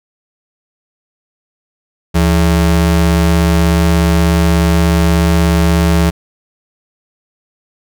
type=ring-modulated tone; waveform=square; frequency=123.47 Hz; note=B2; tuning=in tune; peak=-6 dBFS; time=2.14-6.11 s; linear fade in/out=20 ms; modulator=48.3 Hz; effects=none